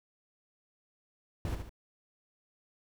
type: noise with echo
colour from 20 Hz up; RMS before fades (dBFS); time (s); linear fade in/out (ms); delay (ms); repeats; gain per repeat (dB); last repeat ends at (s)
brown; -34; 1.45-1.55; 2; 72; 2; -6; 1.694
effects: none